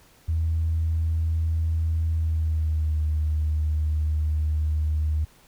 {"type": "tone with pitch glide", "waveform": "sine", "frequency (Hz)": [81, 76.81], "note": ["E2", "D#2"], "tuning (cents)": [-30, -22], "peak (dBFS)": -20, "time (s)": [0.28, 5.25], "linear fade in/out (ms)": 10, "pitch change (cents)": -92, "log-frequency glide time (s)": [2.12, 3.01], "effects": ["tanh soft clip ceiling -16 dBFS", "pink hiss -56 dBFS RMS until 5.47 s"]}